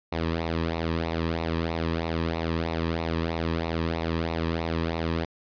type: tone with flanger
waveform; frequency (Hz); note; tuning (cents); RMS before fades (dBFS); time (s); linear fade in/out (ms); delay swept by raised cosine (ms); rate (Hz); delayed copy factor
sawtooth; 82.41; E2; 0; -28; 0.12-5.25; 5; 0.62 to 1.42; 3.1; -0.7
effects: resampled to 11025 Hz